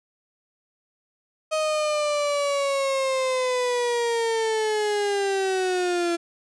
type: linear sweep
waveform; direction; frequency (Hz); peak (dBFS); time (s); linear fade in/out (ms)
35% pulse; down; 628 to 338.7; -20; 1.51-6.17; 20
effects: resampled to 22050 Hz